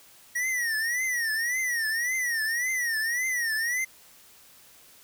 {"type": "tone with vibrato", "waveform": "square", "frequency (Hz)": 1898, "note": "A#6", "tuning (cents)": 31, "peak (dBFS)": -26, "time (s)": [0.35, 3.85], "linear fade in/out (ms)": 10, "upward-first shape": "triangle", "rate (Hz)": 1.8, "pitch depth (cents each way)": 170, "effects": ["white hiss -54 dBFS RMS until 5.03 s"]}